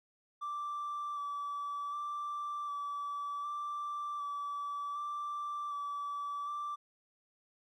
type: tone with vibrato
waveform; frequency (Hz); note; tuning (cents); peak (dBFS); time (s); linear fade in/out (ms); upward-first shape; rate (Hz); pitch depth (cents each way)
triangle; 1163; D6; -17; -33; 0.41-6.76; 20; square; 0.66; 15
effects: tanh soft clip ceiling -32 dBFS